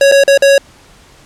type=tone with dropouts; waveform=square; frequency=554.4 Hz; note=C#5; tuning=in tune; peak=-5 dBFS; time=0.01-0.58 s; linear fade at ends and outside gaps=2 ms; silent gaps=0.115-0.121 / 0.237-0.278 / 0.376-0.422 s; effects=pink hiss -43 dBFS RMS until 1.25 s + low-pass 9000 Hz 12 dB/octave